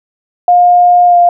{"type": "tone with pitch glide", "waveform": "sine", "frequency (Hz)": [710, 699.8], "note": ["F5", "F5"], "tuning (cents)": [28, 3], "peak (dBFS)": -3, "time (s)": [0.48, 1.29], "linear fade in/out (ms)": 2, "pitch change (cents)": -25, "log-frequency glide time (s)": [1.06, 1.17], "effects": []}